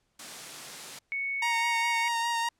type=high-pass noise; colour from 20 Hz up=white; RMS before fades=-41 dBFS; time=0.19-0.99 s; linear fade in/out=5 ms; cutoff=120 Hz; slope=48 dB/octave
type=tone; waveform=sine; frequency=2217 Hz; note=C#7; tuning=in tune; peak=-29 dBFS; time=1.12-2.08 s; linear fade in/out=0 ms
type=tone with vibrato; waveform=sawtooth; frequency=932.3 Hz; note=A#5; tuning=in tune; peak=-23 dBFS; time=1.42-2.49 s; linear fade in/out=5 ms; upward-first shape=sine; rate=4.9 Hz; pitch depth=19 cents each way
effects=pink hiss -74 dBFS RMS until 2.59 s + low-pass 9000 Hz 12 dB/octave